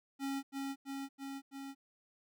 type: tone with echo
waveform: square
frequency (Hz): 273.9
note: C#4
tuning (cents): -21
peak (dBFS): -36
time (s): 0.19-0.43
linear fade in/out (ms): 50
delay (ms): 330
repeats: 4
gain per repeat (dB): -2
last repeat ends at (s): 1.75
effects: none